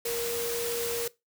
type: tone in noise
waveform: sine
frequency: 470 Hz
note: A#4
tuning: 14 cents sharp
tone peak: -30 dBFS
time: 0.05-1.08 s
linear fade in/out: 5 ms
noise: white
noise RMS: -34 dBFS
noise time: 0.05-1.08 s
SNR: +1 dB
effects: noise-tail reverb RT60 0.2 s tail -20 dB re dry